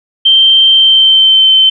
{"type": "tone with pitch glide", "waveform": "sine", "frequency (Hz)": [3136, 3086], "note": ["G7", "G7"], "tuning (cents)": [0, -28], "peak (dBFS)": -3, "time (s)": [0.25, 1.7], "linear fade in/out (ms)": 10, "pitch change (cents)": -28, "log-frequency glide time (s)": [0.7, 1.52], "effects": []}